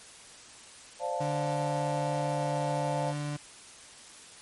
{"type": "chord", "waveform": "sine", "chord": "D minor seventh", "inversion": "third", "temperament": "equal", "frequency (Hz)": [523.3, 587.3, 698.5, 880], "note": ["C5", "D5", "F5", "A5"], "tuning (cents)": [0, 0, 0, 0], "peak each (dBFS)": -35, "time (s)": [0.99, 3.14], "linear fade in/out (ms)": 50}
{"type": "tone", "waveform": "35% pulse", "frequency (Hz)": 146.83, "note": "D3", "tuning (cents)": 0, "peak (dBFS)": -30, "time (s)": [1.2, 3.37], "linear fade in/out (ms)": 10}
{"effects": ["white hiss -50 dBFS RMS until 4.41 s", "MP3 48 kbps"]}